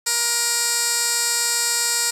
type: tone with band-pass filter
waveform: 15% pulse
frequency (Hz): 472.5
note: A#4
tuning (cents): +23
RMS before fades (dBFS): -21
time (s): 0.06-2.11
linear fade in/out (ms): 10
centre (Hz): 7600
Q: 1.8
effects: 7-bit